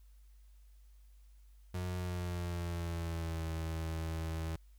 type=tone with pitch glide; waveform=35% pulse; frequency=90.4 to 81 Hz; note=F#2 to E2; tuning=-40 to -30 cents; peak=-34 dBFS; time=1.74-4.56 s; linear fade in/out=5 ms; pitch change=-190 cents; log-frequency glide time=1.96-3.48 s; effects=added 50 Hz sine -56 dBFS peak until 4.78 s + white hiss -75 dBFS RMS until 4.78 s